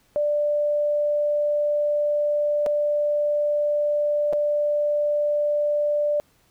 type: tone with dropouts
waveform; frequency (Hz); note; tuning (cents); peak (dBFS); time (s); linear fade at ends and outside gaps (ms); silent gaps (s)
sine; 590; D5; +8; -19; 0.16-6.2; 0; 2.662-2.666 / 4.327-4.333
effects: pink hiss -62 dBFS RMS until 6.5 s